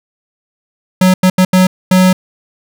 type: tone bursts at uneven times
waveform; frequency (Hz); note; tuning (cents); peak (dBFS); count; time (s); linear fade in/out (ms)
square; 185; F#3; 0; -6; 5; 1.01-1.14 / 1.23-1.3 / 1.38-1.45 / 1.53-1.67 / 1.91-2.13; 5
effects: none